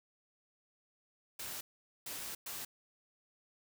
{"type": "noise bursts at uneven times", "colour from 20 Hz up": "white", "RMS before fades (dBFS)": -43, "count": 3, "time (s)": [[1.39, 1.61], [2.06, 2.35], [2.46, 2.65]], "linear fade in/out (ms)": 5, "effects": []}